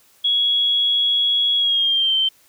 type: tone with pitch glide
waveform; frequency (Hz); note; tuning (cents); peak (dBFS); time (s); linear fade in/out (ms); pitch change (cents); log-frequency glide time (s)
sine; 3338 to 3114; G#7 to G7; +8 to -12; -15; 0.24-2.29; 10; -120; 1.56-2.15
effects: white hiss -55 dBFS RMS until 2.48 s